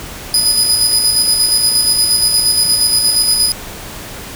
25% pulse tone with tremolo, 4978 Hz, D#8, in tune, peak -4 dBFS, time 0.34-3.52 s, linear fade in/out 2 ms, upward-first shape square, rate 8.5 Hz, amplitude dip 35%, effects pink hiss -29 dBFS RMS until 4.35 s

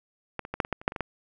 clicks, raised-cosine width 0.5 ms, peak -16 / -23 / -17 / -8 / -20 / -12 / -28 / -7 / -23 / -18 / -13 dBFS, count 11, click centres 0.393 / 0.451 / 0.54 / 0.602 / 0.649 / 0.727 / 0.815 / 0.879 / 0.921 / 0.962 / 1.007 s, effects none

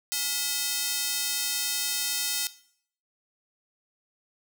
square tone with high-pass filter, 284.6 Hz, C#4, 46 cents sharp, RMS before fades -29 dBFS, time 0.12-2.47 s, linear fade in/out 0 ms, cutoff 4500 Hz, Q 0.7, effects noise-tail reverb RT60 0.6 s tail -18 dB re dry

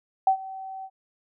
sine tone with ADSR envelope, 766 Hz, G5, 40 cents flat, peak -14 dBFS, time 0.27-0.9 s, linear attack 3 ms, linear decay 92 ms, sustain -20 dB, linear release 58 ms, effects none

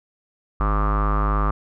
square tone with low-pass filter, 51.5 Hz, G#1, 14 cents flat, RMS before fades -20 dBFS, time 0.6-1.51 s, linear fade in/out 5 ms, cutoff 1200 Hz, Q 9.9, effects none

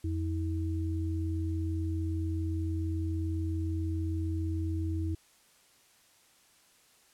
sine tone pair together, 86.5 / 322 Hz, F2 / E4, -16 / -41 cents, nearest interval octave + major seventh, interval 2275 cents, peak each -30 / -36 dBFS, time 0.04-5.15 s, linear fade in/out 5 ms, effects white hiss -63 dBFS RMS until 7.13 s + low-pass 11000 Hz 12 dB/octave

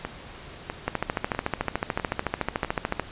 two click trains, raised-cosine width 0.5 ms, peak -9 / -14 dBFS, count 30 / 5, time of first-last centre 0.88-2.997 / 0.05-2.647 s, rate 13.7 / 1.54 Hz, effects pink hiss -43 dBFS RMS until 3.11 s + resampled to 8000 Hz

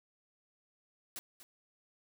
white noise with echo, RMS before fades -43 dBFS, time 1.16-1.19 s, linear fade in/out 0 ms, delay 240 ms, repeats 1, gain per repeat -12 dB, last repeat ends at 1.43 s, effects none

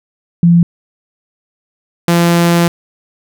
sine / sawtooth tone pair in turn, 171.1 / 171.1 Hz, F3 / F3, -35 / -35 cents, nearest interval unison, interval 0 cents, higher neither, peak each -4 dBFS, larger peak neither, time 0.43-0.63 / 2.08-2.68 s, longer second, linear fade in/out 2 ms, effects none

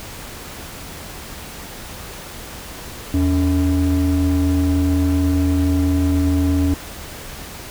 triangle ring-modulated tone, 181.6 Hz, F#3, 32 cents flat, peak -9 dBFS, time 3.14-6.74 s, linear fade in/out 2 ms, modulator 99.7 Hz, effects added 73 Hz sine -43 dBFS peak until 7.7 s + pink hiss -34 dBFS RMS until 7.7 s

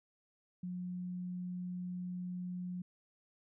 sine tone, 179.9 Hz, F#3, 48 cents flat, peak -38 dBFS, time 0.63-2.82 s, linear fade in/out 5 ms, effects none

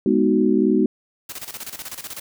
sine chord, G# minor seventh, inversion none, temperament equal with one note detuned, 207.7 / 246.9 / 311.1 / 373.4 Hz, G#3 / B3 / D#4 / F#4, 0 / 0 / 0 / +16 cents, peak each -20 dBFS, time 0.06-0.86 s, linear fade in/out 2 ms
white noise with tremolo, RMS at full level -32 dBFS, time 1.29-2.2 s, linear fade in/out 5 ms, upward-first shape square, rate 16 Hz, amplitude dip 75%
effects none

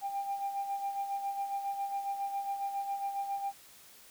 sine tone with tremolo, 795 Hz, G5, 24 cents sharp, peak -29 dBFS, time 0.01-3.53 s, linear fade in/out 50 ms, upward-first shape sine, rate 7.3 Hz, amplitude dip 60%, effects tanh soft clip ceiling -28 dBFS + white hiss -56 dBFS RMS until 4.1 s

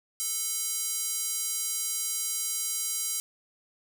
square tone with high-pass filter, 440 Hz, A4, in tune, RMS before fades -31 dBFS, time 0.2-3.2 s, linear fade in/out 0 ms, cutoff 7300 Hz, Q 1.3, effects none

